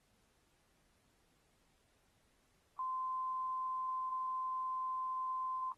sine tone, 1035 Hz, C6, 19 cents flat, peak -36 dBFS, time 2.79-5.72 s, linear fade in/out 2 ms, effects pink hiss -75 dBFS RMS until 5.77 s + AAC 32 kbps

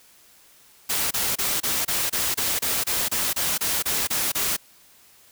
white noise bursts, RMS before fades -24 dBFS, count 15, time 0.89-4.568 s, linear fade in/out 10 ms, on 220 ms, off 27 ms, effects white hiss -54 dBFS RMS until 5.31 s

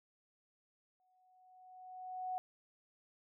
sine tone with exponential growth, 740 Hz, F#5, in tune, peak -35 dBFS, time 1-2.38 s, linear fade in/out 0 ms, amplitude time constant 300 ms, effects none

